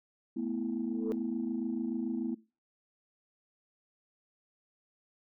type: chord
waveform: sine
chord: A suspended second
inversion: none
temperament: equal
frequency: 220 / 246.9 / 329.6 Hz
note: A3 / B3 / E4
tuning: 0 / 0 / 0 cents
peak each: -36 / -34 / -36 dBFS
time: 0.36-2.35 s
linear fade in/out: 10 ms
type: tone with exponential growth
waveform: sine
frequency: 440 Hz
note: A4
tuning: in tune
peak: -26 dBFS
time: 0.86-1.12 s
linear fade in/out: 0 ms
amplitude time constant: 56 ms
effects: noise-tail reverb RT60 0.3 s tail -20 dB re dry + tanh soft clip ceiling -24 dBFS